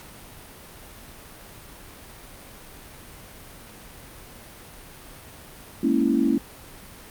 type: chord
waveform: sine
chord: A# half-diminished seventh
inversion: third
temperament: equal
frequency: 207.7 / 233.1 / 277.2 / 329.6 Hz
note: G#3 / A#3 / C#4 / E4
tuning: 0 / 0 / 0 / 0 cents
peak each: -28 / -23 / -22 / -24 dBFS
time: 5.83-6.38 s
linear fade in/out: 5 ms
effects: pink hiss -44 dBFS RMS until 7.1 s + Opus 48 kbps